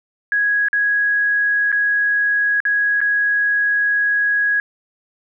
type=tone with dropouts; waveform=sine; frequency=1661.2 Hz; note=G#6; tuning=in tune; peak=-14 dBFS; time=0.32-4.6 s; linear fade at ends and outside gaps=1 ms; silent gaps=0.685-0.73 / 1.718-1.726 / 2.603-2.652 / 3.005-3.014 s; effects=none